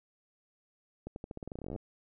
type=accelerating click train; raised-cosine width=2 ms; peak=-27 dBFS; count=20; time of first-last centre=1.07-1.761 s; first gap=91 ms; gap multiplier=0.88; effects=none